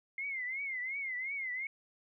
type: tone with vibrato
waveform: sine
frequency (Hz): 2109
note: C7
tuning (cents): +13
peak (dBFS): -35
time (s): 0.18-1.67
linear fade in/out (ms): 2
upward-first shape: triangle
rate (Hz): 2.8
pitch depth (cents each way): 140
effects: none